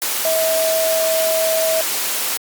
sine tone in noise, 645 Hz, E5, 38 cents flat, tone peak -16 dBFS, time 0.25-1.81 s, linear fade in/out 0 ms, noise white, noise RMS -21 dBFS, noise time 0.02-2.37 s, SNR +2 dB, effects high-pass 300 Hz 12 dB/octave + Opus 48 kbps

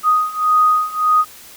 sine beating tone pair, 1244.5 / 1246.2 Hz, D#6 / D#6, 0 / +2 cents, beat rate 1.7 Hz, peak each -16 / -14 dBFS, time 0.03-1.25 s, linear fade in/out 50 ms, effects white hiss -40 dBFS RMS until 1.56 s

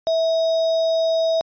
sine tone with sample-and-hold, 652 Hz, E5, 19 cents flat, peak -16 dBFS, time 0.07-1.41 s, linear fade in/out 0 ms, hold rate 4410 Hz, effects resampled to 11025 Hz

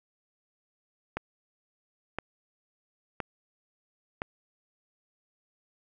click train, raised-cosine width 0.5 ms, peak -16 dBFS, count 4, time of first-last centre 1.17-4.219 s, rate 0.984 Hz, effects none

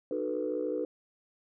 sine chord, B dominant seventh, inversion first, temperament equal with one note detuned, 304.2 / 370 / 440 / 493.9 Hz, D#4 / F#4 / A4 / B4, -39 / 0 / 0 / 0 cents, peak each -35 / -37 / -35 / -33 dBFS, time 0.11-0.85 s, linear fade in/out 2 ms, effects tanh soft clip ceiling -21 dBFS

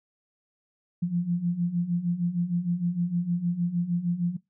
sine beating tone pair, 170 / 176.5 Hz, F3 / F3, -46 / +19 cents, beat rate 6.5 Hz, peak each -30 / -25 dBFS, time 1.02-4.37 s, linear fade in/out 10 ms, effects noise-tail reverb RT60 0.2 s tail -22 dB re dry

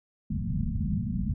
white low-pass noise, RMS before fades -29 dBFS, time 0.3-1.34 s, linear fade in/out 5 ms, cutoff 230 Hz, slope 96 dB/octave, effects none

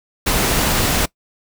pink noise, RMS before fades -17 dBFS, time 0.26-1.06 s, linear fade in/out 10 ms, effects noise-tail reverb RT60 0.1 s tail -22 dB re dry

